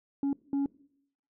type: tone bursts at uneven times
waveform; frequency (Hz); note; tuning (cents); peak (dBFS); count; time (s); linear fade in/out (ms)
sine; 279; C#4; +11; -23; 2; 0.23-0.33 / 0.53-0.66; 2
effects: noise-tail reverb RT60 0.7 s tail -22 dB re dry + tanh soft clip ceiling -25 dBFS